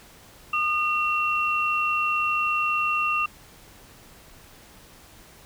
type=tone pair together; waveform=sine; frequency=1219.2 / 2726 Hz; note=D#6 / F7; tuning=-36 / -43 cents; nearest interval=octave + major second; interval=1393 cents; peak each=-24 dBFS; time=0.53-3.26 s; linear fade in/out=5 ms; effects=pink hiss -50 dBFS RMS until 5.45 s